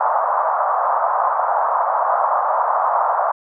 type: band-pass noise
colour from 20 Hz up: white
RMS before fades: -18 dBFS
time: 0-3.32 s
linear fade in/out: 10 ms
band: 620 to 1200 Hz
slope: 48 dB/octave
effects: none